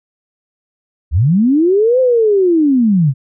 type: linear two-way sweep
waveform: sine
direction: up then down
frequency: 61.7 to 523.3 to 124.4 Hz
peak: -8 dBFS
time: 1.11-3.14 s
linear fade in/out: 50 ms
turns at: 2 s
effects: none